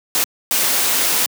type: noise bursts at uneven times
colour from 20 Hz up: white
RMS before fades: -17 dBFS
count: 2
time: 0.15-0.24 / 0.51-1.26 s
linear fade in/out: 0 ms
effects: high-pass 200 Hz 12 dB/octave